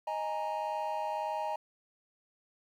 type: chord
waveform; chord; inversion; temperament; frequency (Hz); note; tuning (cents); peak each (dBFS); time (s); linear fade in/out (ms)
triangle; D# suspended fourth; none; equal; 622.3 / 830.6 / 932.3; D#5 / G#5 / A#5; 0 / 0 / 0; -35 / -34 / -34; 0.07-1.56; 5
effects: tanh soft clip ceiling -22 dBFS + 11-bit